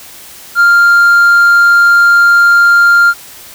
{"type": "tone with hard clipping", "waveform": "sine", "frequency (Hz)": 1396.9, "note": "F6", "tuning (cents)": 0, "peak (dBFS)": -4, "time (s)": [0.55, 3.14], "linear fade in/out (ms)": 50, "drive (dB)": 2, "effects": ["white hiss -33 dBFS RMS until 3.54 s"]}